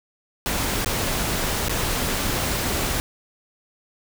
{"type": "noise with dropouts", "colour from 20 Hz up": "pink", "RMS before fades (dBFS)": -24, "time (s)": [0.46, 3], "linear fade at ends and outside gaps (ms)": 0, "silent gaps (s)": [[0.846, 0.86], [1.684, 1.695]], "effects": []}